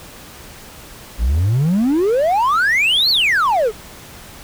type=exponential two-way sweep; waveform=triangle; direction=up then down; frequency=51.91 to 4551 to 398.1 Hz; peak=-10 dBFS; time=1.18-3.72 s; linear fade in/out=50 ms; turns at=3.1 s; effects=tanh soft clip ceiling -6 dBFS + pink hiss -38 dBFS RMS until 4.43 s